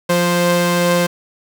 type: tone pair together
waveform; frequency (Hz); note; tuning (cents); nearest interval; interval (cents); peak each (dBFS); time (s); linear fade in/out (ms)
sawtooth; 175.24 / 523.3; F3 / C5; +6 / 0; octave + perfect fifth; 1894; -12; 0.09-1.07; 10
effects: none